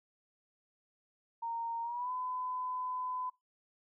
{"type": "tone with pitch glide", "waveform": "sine", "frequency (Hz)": [925, 1008.7], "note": ["A#5", "B5"], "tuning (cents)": [-14, 36], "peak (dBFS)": -35, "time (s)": [1.42, 3.3], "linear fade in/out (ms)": 10, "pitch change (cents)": 150, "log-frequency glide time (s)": [1.82, 2.11], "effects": ["noise-tail reverb RT60 0.2 s tail -21 dB re dry"]}